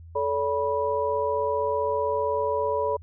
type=tone cluster; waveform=sine; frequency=435.6 / 571 / 979 Hz; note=A4 / D5 / B5; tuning=-17 / -49 / -15 cents; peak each=-27 dBFS; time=0.15-2.97 s; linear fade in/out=10 ms; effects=added 83 Hz sine -42 dBFS peak until 3.02 s